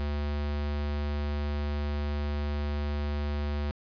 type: tone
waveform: square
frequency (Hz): 73.1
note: D2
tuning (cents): -7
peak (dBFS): -29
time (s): 0-3.71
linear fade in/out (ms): 0
effects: resampled to 11025 Hz + 11-bit